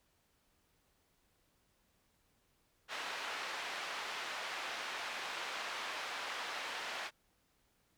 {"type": "band-pass noise", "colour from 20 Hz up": "pink", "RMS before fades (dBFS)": -42, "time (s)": [2.88, 7.11], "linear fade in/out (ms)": 50, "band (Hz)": [860, 3700], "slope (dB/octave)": 12, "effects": ["pink hiss -75 dBFS RMS until 7.97 s"]}